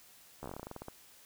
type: slowing click train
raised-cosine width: 1 ms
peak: -28 dBFS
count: 15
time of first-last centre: 0.43-0.883 s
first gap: 13 ms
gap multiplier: 1.13
effects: white hiss -59 dBFS RMS until 1.25 s